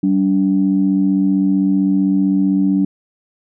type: tone pair together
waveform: sine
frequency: 192.2 / 287.8 Hz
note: G3 / D4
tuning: -34 / -35 cents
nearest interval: perfect fifth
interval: 699 cents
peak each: -14 dBFS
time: 0.03-2.85 s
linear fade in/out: 5 ms
effects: tanh soft clip ceiling -4 dBFS